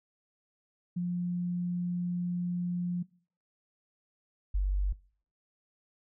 sine tone pair in turn, 176.5 / 48.12 Hz, F3 / G1, +19 / -31 cents, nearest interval octave + minor seventh, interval 2250 cents, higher first, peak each -29 / -25 dBFS, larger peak second, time 0.96-3.03 / 4.54-4.93 s, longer first, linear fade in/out 10 ms, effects noise-tail reverb RT60 0.5 s tail -23 dB re dry

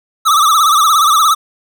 square tone with vibrato, 1233 Hz, D#6, 16 cents flat, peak -8 dBFS, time 0.25-1.35 s, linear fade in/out 20 ms, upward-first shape sine, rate 17 Hz, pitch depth 120 cents each way, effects none

